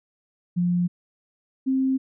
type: tone pair in turn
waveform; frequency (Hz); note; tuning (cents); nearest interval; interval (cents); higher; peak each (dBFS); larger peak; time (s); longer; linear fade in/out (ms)
sine; 176.3 / 264.2; F3 / C4; +17 / +17; perfect fifth; 700; second; -19 / -19; neither; 0.56-0.88 / 1.66-1.98; neither; 20
effects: none